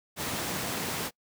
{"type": "high-pass noise", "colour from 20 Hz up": "pink", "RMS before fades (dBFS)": -33, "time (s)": [0.16, 1.11], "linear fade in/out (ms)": 50, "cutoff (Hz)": 130, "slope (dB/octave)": 12, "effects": ["noise-tail reverb RT60 0.1 s tail -24 dB re dry"]}